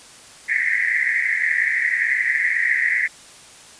pink band-pass noise, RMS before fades -20 dBFS, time 0.48-3.08 s, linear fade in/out 20 ms, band 1800 to 2100 Hz, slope 96 dB/octave, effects white hiss -44 dBFS RMS until 3.79 s + resampled to 22050 Hz

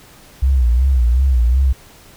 sine tone with vibrato, 62.9 Hz, B1, 32 cents sharp, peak -10 dBFS, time 0.42-1.73 s, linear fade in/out 10 ms, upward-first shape sine, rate 2.7 Hz, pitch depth 130 cents each way, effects pink hiss -44 dBFS RMS until 2.16 s

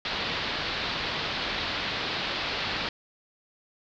white low-pass noise, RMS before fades -31 dBFS, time 0.05-2.89 s, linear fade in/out 2 ms, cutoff 4500 Hz, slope 48 dB/octave, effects none

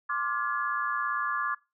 sine chord, D half-diminished seventh, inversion third, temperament just, 1057.2 / 1174.7 / 1409.6 / 1691.5 Hz, C6 / D6 / F6 / Ab6, +18 / 0 / +16 / +31 cents, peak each -35 / -30 / -35 / -33 dBFS, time 0.09-1.55 s, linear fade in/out 10 ms, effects noise-tail reverb RT60 0.3 s tail -25 dB re dry

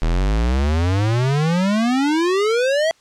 square exponential sweep, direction up, 38.89 to 664 Hz, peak -16 dBFS, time 0.02-2.91 s, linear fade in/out 0 ms, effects white hiss -55 dBFS RMS until 3 s + low-pass 6000 Hz 12 dB/octave

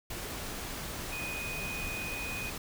sine tone in noise, 2489 Hz, D#7, in tune, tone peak -37 dBFS, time 1.12-2.5 s, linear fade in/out 5 ms, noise pink, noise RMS -39 dBFS, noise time 0.1-2.58 s, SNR -1 dB, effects none

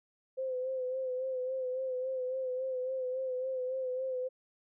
sine tone with vibrato, 515 Hz, C5, 28 cents flat, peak -32 dBFS, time 0.37-4.29 s, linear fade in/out 20 ms, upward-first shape sine, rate 3.6 Hz, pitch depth 40 cents each way, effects none

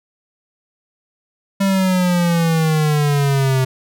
square exponential sweep, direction down, 197.5 to 129.6 Hz, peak -14 dBFS, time 1.6-3.65 s, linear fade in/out 10 ms, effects none

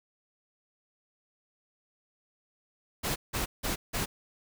pink noise bursts, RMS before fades -31 dBFS, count 4, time 3.03-4.06 s, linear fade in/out 20 ms, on 130 ms, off 170 ms, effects none

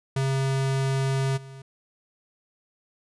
square tone with level steps, 134.7 Hz, C#3, 49 cents flat, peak -23 / -41 dBFS, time 0.16-1.62 s, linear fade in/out 5 ms, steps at 1.36 s, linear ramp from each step 20 ms, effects resampled to 24000 Hz

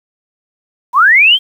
sine linear sweep, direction up, 922 to 3241 Hz, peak -4 dBFS, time 0.93-1.39 s, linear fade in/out 50 ms, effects 7-bit

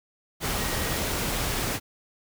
sine tone in noise, 1889 Hz, A#6, 22 cents sharp, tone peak -38 dBFS, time 0.55-1 s, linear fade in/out 50 ms, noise pink, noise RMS -28 dBFS, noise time 0.4-1.8 s, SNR -13 dB, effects none

